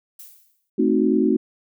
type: noise with exponential decay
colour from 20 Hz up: violet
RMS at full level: -38 dBFS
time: 0.19-0.7 s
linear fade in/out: 5 ms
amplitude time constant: 110 ms
type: chord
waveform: sine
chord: A diminished seventh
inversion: none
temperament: equal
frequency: 220 / 261.6 / 311.1 / 370 Hz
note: A3 / C4 / Eb4 / Gb4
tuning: 0 / 0 / 0 / 0 cents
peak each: -21 dBFS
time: 0.78-1.37 s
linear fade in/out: 10 ms
effects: none